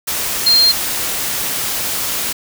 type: tone in noise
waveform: sine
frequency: 4195 Hz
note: C8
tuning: 4 cents sharp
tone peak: -8 dBFS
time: 0.46-0.72 s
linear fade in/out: 10 ms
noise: white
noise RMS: -20 dBFS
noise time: 0.07-2.33 s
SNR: +9 dB
effects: none